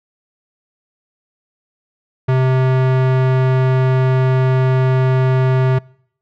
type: tone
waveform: square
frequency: 130 Hz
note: C3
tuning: 11 cents flat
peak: -12 dBFS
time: 2.28-5.79 s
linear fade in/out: 10 ms
effects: noise-tail reverb RT60 0.7 s tail -26 dB re dry + low-pass 2000 Hz 12 dB/octave